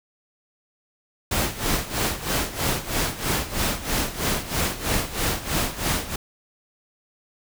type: noise with tremolo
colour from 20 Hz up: pink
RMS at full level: -22 dBFS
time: 1.31-6.16 s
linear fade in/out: 5 ms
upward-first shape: sine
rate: 3.1 Hz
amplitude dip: 80%
effects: none